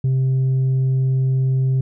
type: tone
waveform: sine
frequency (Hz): 131.5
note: C3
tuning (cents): +9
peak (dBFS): -12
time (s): 0.04-1.81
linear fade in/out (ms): 5
effects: tanh soft clip ceiling -14 dBFS